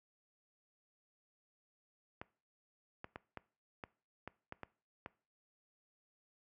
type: clicks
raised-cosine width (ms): 0.5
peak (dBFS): -29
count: 9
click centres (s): 2.215 / 3.044 / 3.159 / 3.373 / 3.838 / 4.276 / 4.524 / 4.633 / 5.061
effects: noise-tail reverb RT60 0.4 s tail -21 dB re dry + high-pass 60 Hz 12 dB/octave